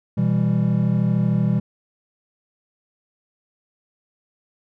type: chord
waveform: triangle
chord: E minor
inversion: second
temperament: just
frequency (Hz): 123.61 / 164.81 / 197.78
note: B2 / E3 / G3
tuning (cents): +2 / 0 / +16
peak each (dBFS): -19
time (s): 0.17-1.6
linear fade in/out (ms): 10
effects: none